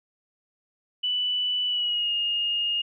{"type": "tone with pitch glide", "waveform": "sine", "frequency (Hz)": [2975, 2844], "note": ["F#7", "F7"], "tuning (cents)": [9, 31], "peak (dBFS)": -23, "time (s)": [1.03, 2.82], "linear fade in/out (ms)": 10, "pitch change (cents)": -78, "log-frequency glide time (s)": [1.66, 2.12], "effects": []}